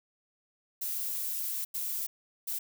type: noise bursts at uneven times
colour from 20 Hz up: violet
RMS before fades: -34 dBFS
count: 3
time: 0.81-1.65 / 1.74-2.07 / 2.47-2.59 s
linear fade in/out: 10 ms
effects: none